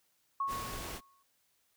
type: tone with exponential decay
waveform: sine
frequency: 1100 Hz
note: C#6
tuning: 14 cents flat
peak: -29 dBFS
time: 0.4-1.23 s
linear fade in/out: 5 ms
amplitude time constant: 180 ms
type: noise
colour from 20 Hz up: pink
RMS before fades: -42 dBFS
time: 0.47-1.01 s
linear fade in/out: 50 ms
effects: white hiss -74 dBFS RMS until 1.76 s